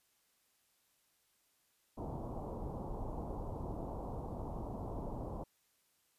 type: low-pass noise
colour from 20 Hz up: pink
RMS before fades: -42 dBFS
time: 1.97-5.44 s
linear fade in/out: 10 ms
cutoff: 1000 Hz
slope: 48 dB/octave
effects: white hiss -75 dBFS RMS until 6.18 s + resampled to 32000 Hz